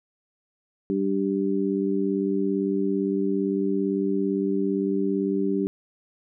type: harmonic tone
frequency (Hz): 97.7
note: G2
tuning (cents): -5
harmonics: 2 / 3 / 4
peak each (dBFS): -26 / -26 / -26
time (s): 0.9-5.67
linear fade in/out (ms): 0
effects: none